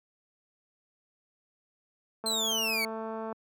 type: click train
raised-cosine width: 1 ms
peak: -24 dBFS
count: 242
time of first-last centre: 2.24-3.326 s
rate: 222 Hz
type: exponential sweep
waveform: 30% pulse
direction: down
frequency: 4186 to 2200 Hz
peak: -25 dBFS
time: 2.26-2.85 s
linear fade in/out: 2 ms
effects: high-pass 200 Hz 12 dB/octave